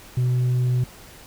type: tone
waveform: sine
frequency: 125 Hz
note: B2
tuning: 21 cents sharp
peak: -15 dBFS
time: 0.17-0.84 s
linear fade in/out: 5 ms
effects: tanh soft clip ceiling -17 dBFS + pink hiss -45 dBFS RMS until 1.26 s